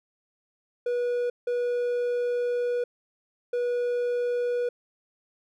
triangle tone bursts at uneven times, 485.9 Hz, B4, 28 cents flat, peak -22 dBFS, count 3, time 0.86-1.3 / 1.47-2.84 / 3.53-4.69 s, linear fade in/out 5 ms, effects none

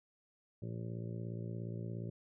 harmonic tone, 57.1 Hz, A#1, 35 cents flat, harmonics 2 / 3 / 4 / 5 / 6 / 7 / 8 / 9 / 10, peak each -41 / -45 / -51 / -60 / -51 / -52 / -61 / -59 / -57 dBFS, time 0.62-2.1 s, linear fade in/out 5 ms, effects none

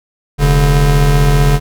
square tone pair together, 42.54 / 143.1 Hz, F1 / D3, -45 / -45 cents, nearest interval octave + major sixth, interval 2100 cents, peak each -11 dBFS, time 0.38-1.6 s, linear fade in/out 50 ms, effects none

